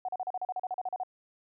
sine tone bursts, 740 Hz, F#5, in tune, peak -30 dBFS, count 14, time 0.05-1.034 s, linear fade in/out 2 ms, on 35 ms, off 38 ms, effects none

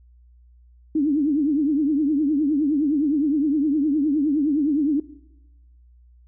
sine tone with vibrato, 293.7 Hz, D4, in tune, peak -17 dBFS, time 0.95-5 s, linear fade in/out 5 ms, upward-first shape triangle, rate 9.7 Hz, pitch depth 170 cents each way, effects noise-tail reverb RT60 1.0 s tail -19 dB re dry + added 60 Hz sine -49 dBFS peak until 6.27 s

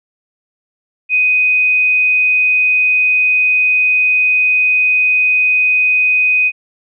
sine tone, 2500 Hz, D#7, 8 cents sharp, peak -9 dBFS, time 1.09-6.52 s, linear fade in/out 50 ms, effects none

